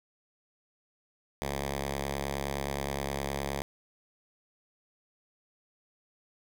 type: tone with notch filter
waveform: 5% pulse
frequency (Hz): 69.6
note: C#2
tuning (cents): +8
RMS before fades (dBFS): -34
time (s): 1.42-3.62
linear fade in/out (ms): 0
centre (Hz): 290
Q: 1.9
effects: 10-bit